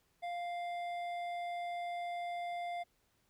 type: tone with hard clipping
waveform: sine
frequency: 698.5 Hz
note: F5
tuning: in tune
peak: -39 dBFS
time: 0.22-2.84 s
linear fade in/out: 20 ms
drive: 9 dB
effects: pink hiss -75 dBFS RMS until 3.29 s